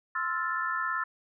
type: chord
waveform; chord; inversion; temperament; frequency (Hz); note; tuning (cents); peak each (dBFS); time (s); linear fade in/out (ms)
sine; F major seventh; second; equal; 1046.5 / 1318.5 / 1396.9 / 1760; C6 / E6 / F6 / A6; 0 / 0 / 0 / 0; -35 / -32 / -35 / -33; 0.15-1.04; 5
effects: none